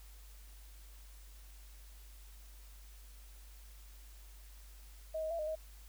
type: tone with pitch steps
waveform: sine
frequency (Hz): 634 / 630 / 671 / 614 / 631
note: D#5 / D#5 / E5 / D#5 / D#5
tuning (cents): +32 / +21 / +31 / -23 / +24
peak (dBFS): -35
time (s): 5.14-5.555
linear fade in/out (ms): 10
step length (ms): 83
effects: added 50 Hz sine -52 dBFS peak until 5.88 s + white hiss -62 dBFS RMS until 5.88 s